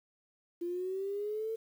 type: linear sweep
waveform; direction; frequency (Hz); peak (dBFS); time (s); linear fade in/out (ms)
sine; up; 341.7 to 451.9; -33; 0.61-1.56; 10
effects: 10-bit